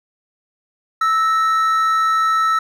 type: tone pair together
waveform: triangle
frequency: 1313 / 1858.6 Hz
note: E6 / A#6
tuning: -7 / -6 cents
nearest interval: tritone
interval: 601 cents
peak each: -12 / -24 dBFS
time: 1.01-2.59 s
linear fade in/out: 5 ms
effects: none